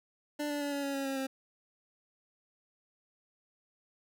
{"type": "tone with pitch steps", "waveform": "25% pulse", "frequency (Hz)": [295.1, 290.9, 286.7, 282.6, 278.5, 274.5, 270.6, 266.7], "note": ["D4", "D4", "D4", "C#4", "C#4", "C#4", "C#4", "C4"], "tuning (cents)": [8, -16, -42, 34, 8, -17, -42, 33], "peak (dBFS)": -29, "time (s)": [0.39, 1.27], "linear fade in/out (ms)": 10, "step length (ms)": 110, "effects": []}